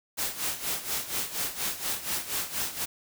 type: noise with tremolo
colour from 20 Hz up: white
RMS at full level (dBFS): -29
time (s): 0.17-2.86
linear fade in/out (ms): 20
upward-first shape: sine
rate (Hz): 4.2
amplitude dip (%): 75
effects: none